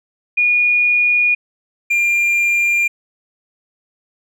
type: tone pair in turn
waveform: sine / triangle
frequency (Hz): 2444 / 2394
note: D#7 / D7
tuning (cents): -32 / +33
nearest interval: unison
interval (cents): 35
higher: first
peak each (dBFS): -11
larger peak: neither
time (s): 0.37-1.35 / 1.9-2.88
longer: neither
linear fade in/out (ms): 10
effects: none